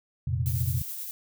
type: chord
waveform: sine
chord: F suspended fourth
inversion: none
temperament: equal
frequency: 87.31 / 116.54 / 130.81 Hz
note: F2 / Bb2 / C3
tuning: 0 / 0 / 0 cents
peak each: -29 dBFS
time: 0.27-0.82 s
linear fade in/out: 5 ms
type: noise with tremolo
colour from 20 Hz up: violet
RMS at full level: -35 dBFS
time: 0.46-1.11 s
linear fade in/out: 0 ms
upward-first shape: sine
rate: 9.5 Hz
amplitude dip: 30%
effects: none